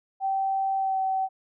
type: tone with pitch glide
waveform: sine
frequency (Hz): 775 to 764.3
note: G5 to G5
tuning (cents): -20 to -44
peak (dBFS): -23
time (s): 0.2-1.29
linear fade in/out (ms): 50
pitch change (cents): -24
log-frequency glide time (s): 0.77-0.99
effects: none